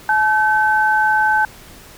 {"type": "tone pair together", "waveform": "sine", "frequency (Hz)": [859.1, 1535], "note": ["A5", "G6"], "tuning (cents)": [-42, -37], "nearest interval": "minor seventh", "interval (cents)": 1005, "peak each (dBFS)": -15, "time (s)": [0.09, 1.45], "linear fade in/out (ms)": 2, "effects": ["pink hiss -41 dBFS RMS until 1.97 s"]}